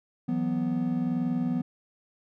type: chord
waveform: triangle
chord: E suspended second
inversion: none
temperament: equal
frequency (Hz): 164.81 / 185 / 246.9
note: E3 / F#3 / B3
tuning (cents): 0 / 0 / 0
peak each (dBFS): -30 / -30 / -25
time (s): 0.28-1.62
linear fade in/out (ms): 10
effects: none